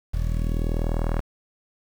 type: tone with low-pass filter sweep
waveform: sawtooth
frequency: 40 Hz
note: D#1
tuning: 49 cents sharp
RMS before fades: -24 dBFS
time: 0.13-1.21 s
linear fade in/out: 10 ms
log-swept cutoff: 110 to 1600 Hz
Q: 1.1
effects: 7-bit